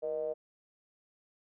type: ring-modulated tone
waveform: triangle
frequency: 72.4 Hz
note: D2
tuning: 24 cents flat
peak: -27 dBFS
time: 0.02-0.34 s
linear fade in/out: 20 ms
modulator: 546 Hz
effects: none